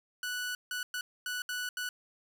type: tone bursts at uneven times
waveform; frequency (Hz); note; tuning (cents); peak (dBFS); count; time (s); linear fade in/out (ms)
sawtooth; 1480; F#6; 0; -30; 6; 0.23-0.55 / 0.71-0.83 / 0.94-1.01 / 1.26-1.42 / 1.49-1.69 / 1.77-1.89; 2
effects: none